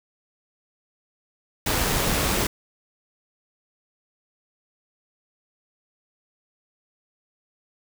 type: noise with amplitude modulation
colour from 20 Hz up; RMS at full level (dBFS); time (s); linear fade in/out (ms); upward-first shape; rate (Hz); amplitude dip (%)
pink; -22; 1.66-2.47; 5; sine; 96.9; 25
effects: none